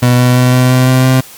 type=tone with pitch steps; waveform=30% pulse; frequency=123.47 / 124.54 / 125.63 / 126.72 / 127.82 / 128.94 / 130.06 Hz; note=B2 / B2 / B2 / B2 / C3 / C3 / C3; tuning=0 / +15 / +30 / +45 / -40 / -25 / -10 cents; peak=-3 dBFS; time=0.02-1.21 s; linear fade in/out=10 ms; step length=170 ms; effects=white hiss -34 dBFS RMS until 1.37 s + MP3 96 kbps